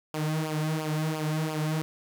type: tone with flanger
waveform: sawtooth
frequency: 155.56 Hz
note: D#3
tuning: in tune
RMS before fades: -29 dBFS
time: 0.14-1.82 s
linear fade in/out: 0 ms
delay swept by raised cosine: 0.5 to 4.3 ms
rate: 2.9 Hz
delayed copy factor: -0.75
effects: none